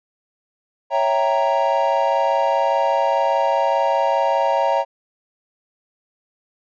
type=chord; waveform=triangle; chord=C# diminished seventh; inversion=none; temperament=equal with one note detuned; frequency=554.4 / 659.3 / 781.3 / 932.3 Hz; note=C#5 / E5 / G5 / Bb5; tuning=0 / 0 / -6 / 0 cents; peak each=-19 / -20 / -21 / -18 dBFS; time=0.9-4.85 s; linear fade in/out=50 ms; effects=resampled to 16000 Hz